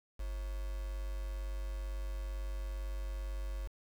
sine tone with quantisation, 48.92 Hz, G1, 3 cents flat, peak -36 dBFS, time 0.19-3.68 s, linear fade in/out 10 ms, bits 8, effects none

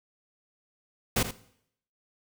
pink noise with echo, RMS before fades -25 dBFS, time 1.16-1.23 s, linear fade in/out 5 ms, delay 81 ms, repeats 1, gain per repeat -11 dB, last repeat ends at 1.311 s, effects noise-tail reverb RT60 0.7 s tail -18 dB re dry

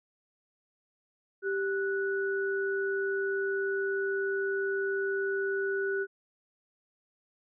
sine tone pair together, 391.6 / 1475.4 Hz, G4 / F#6, -2 / -5 cents, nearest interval octave + major seventh, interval 2297 cents, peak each -29 / -33 dBFS, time 1.42-6.07 s, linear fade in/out 50 ms, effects none

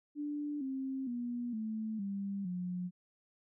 sine tone with pitch steps, 293.7 / 266.2 / 241.3 / 218.8 / 198.3 / 179.75 Hz, D4 / C4 / B3 / A3 / G3 / F#3, 0 / +30 / -40 / -9 / +20 / -50 cents, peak -35 dBFS, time 0.15-2.91 s, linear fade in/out 50 ms, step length 460 ms, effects none

